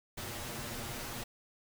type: noise with comb filter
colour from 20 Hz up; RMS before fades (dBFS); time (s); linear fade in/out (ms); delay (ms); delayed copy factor
pink; -41; 0.17-1.24; 10; 8.5; +0.8
effects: none